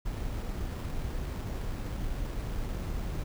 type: noise with sample-and-hold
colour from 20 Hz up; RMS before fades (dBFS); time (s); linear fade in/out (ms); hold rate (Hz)
brown; -34; 0.05-3.24; 10; 6300
effects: none